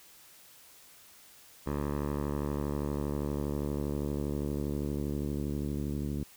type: tone with low-pass filter sweep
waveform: 10% pulse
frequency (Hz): 72.5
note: D2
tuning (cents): -22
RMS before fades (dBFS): -33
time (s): 1.66-6.24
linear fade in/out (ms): 10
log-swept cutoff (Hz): 1300 to 270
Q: 0.94
effects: white hiss -56 dBFS RMS until 6.36 s